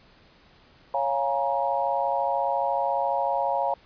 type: chord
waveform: sine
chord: Bb minor seventh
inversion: first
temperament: equal with one note detuned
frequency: 554.4 / 698.5 / 830.6 / 944.8 Hz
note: Db5 / F5 / Ab5 / Bb5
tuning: 0 / 0 / 0 / +23 cents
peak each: -28 dBFS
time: 0.94-3.74 s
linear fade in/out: 2 ms
effects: pink hiss -56 dBFS RMS until 3.85 s + resampled to 11025 Hz